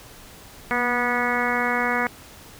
harmonic tone with a mistuned harmonic, 244 Hz, B3, 21 cents flat, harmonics 1 / 2 / 3 / 4 / 5 / 6 / 7 / 8 / 9, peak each -29 / -29 / -29 / -29 / -29 / -29 / -29 / -29 / -29 dBFS, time 0.71-2.07 s, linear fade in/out 0 ms, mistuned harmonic 1, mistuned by -33 cents, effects pink hiss -45 dBFS RMS until 2.59 s

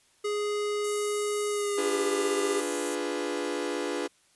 square tone with pitch glide, 415.3 to 399.3 Hz, G#4 to G4, 0 to +32 cents, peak -28 dBFS, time 0.24-2.61 s, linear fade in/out 10 ms, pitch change -68 cents, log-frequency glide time 1.49-1.99 s
pink high-pass noise, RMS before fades -38 dBFS, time 0.84-2.95 s, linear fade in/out 2 ms, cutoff 6100 Hz, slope 96 dB/octave
40% pulse chord, D diminished seventh, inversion none, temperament equal, 293.7 / 349.2 / 415.3 / 493.9 Hz, D4 / F4 / Ab4 / Cb5, 0 / 0 / 0 / 0 cents, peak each -34 dBFS, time 1.77-4.08 s, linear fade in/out 20 ms
effects white hiss -64 dBFS RMS until 4.35 s + resampled to 24000 Hz

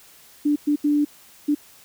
sine tone bursts at uneven times, 293.7 Hz, D4, in tune, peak -16 dBFS, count 4, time 0.45-0.56 / 0.67-0.76 / 0.84-1.05 / 1.48-1.55 s, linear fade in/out 10 ms, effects white hiss -50 dBFS RMS until 1.84 s

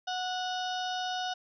harmonic tone, 735 Hz, F#5, 12 cents flat, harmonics 1 / 2 / 4 / 5 / 6 / 7 / 8, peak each -33 / -39 / -40 / -41 / -49 / -45 / -49 dBFS, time 0.07-1.34 s, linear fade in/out 10 ms, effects none

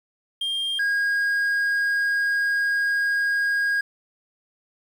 triangle tone pair in turn, 3203 / 1633.3 Hz, G7 / G#6, +37 / -29 cents, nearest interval octave, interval 1166 cents, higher first, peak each -22 / -18 dBFS, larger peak second, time 0.41-0.79 / 0.79-3.81 s, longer second, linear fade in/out 5 ms, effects 9-bit

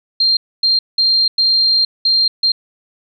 sine tone bursts at uneven times, 4186 Hz, C8, in tune, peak -10 dBFS, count 6, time 0.2-0.37 / 0.63-0.79 / 0.98-1.28 / 1.38-1.85 / 2.05-2.28 / 2.43-2.52 s, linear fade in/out 5 ms, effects none

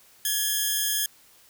5% pulse tone pair together, 1696 / 3195 Hz, G#6 / G7, +36 / +32 cents, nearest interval major seventh, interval 1096 cents, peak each -17 dBFS, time 0.25-1.06 s, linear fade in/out 2 ms, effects white hiss -56 dBFS RMS until 1.49 s

